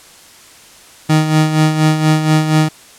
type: tone with tremolo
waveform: 30% pulse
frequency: 155.56 Hz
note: D#3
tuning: in tune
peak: -5 dBFS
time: 1.09-2.69 s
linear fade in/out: 10 ms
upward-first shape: sine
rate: 4.2 Hz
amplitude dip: 60%
effects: white hiss -41 dBFS RMS until 2.98 s + low-pass 10000 Hz 12 dB/octave